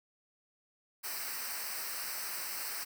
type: noise with comb filter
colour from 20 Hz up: white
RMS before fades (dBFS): -39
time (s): 1.03-2.85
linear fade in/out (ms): 20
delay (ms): 0.29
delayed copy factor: -0.8
effects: none